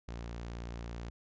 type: tone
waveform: sawtooth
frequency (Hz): 58.27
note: A#1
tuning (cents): 0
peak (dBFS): -36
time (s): 0.08-1.1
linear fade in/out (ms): 5
effects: resampled to 16000 Hz